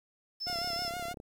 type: tone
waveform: sine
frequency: 5260 Hz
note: E8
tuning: 5 cents flat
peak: -34 dBFS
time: 0.4-0.9 s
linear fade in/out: 20 ms
type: tone with vibrato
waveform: sawtooth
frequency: 699 Hz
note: F5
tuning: 1 cent sharp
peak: -32 dBFS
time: 0.46-1.14 s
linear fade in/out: 20 ms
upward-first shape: sine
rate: 6.3 Hz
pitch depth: 49 cents each way
type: click train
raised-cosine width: 2 ms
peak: -32 dBFS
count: 26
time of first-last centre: 0.47-1.201 s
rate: 34.2 Hz
effects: 10-bit